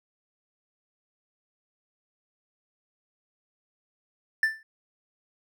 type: tone with exponential decay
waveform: triangle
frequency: 1770 Hz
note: A6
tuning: 10 cents sharp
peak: -15 dBFS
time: 4.43-4.63 s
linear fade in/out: 2 ms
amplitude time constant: 43 ms
effects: none